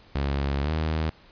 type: tone with pitch glide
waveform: sawtooth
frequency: 69.8 to 78.8 Hz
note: C#2 to D#2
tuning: +13 to +23 cents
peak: -20 dBFS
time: 0.15-1.1 s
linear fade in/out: 5 ms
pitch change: +210 cents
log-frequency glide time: 0.62-0.71 s
effects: pink hiss -54 dBFS RMS until 1.31 s + resampled to 11025 Hz